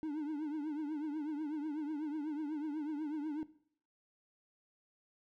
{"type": "tone with vibrato", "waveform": "triangle", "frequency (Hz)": 300.9, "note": "D4", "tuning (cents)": 42, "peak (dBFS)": -34, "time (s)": [0.03, 3.43], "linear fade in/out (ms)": 0, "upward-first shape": "triangle", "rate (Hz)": 8.1, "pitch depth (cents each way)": 120, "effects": ["noise-tail reverb RT60 0.6 s tail -17 dB re dry"]}